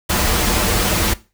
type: noise with comb filter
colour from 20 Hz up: pink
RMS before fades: -17 dBFS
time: 0.09-1.14 s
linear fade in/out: 10 ms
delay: 7.4 ms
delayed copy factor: -0.5
effects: noise-tail reverb RT60 0.3 s tail -18 dB re dry